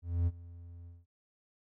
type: tone with ADSR envelope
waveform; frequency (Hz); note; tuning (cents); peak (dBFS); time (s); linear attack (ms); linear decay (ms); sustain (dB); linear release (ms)
triangle; 86; F2; -26; -23; 0.02-1.06; 250; 39; -21; 190
effects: none